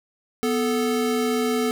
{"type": "tone pair together", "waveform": "square", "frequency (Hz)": [246.9, 437.4], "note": ["B3", "A4"], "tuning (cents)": [0, -10], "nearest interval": "minor seventh", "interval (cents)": 990, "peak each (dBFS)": -24, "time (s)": [0.43, 1.71], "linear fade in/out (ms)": 0, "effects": []}